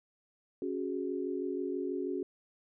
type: chord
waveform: sine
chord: C# suspended fourth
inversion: none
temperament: just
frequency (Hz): 277.2 / 369.6 / 415.8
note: C#4 / F#4 / G#4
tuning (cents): 0 / -2 / +2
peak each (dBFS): -37 / -35 / -39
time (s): 0.62-2.23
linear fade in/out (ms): 2
effects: none